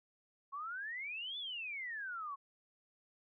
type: exponential two-way sweep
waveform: sine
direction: up then down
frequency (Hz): 1082 to 3529 to 1082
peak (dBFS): -40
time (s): 0.52-2.36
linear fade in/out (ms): 20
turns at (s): 1.38
effects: none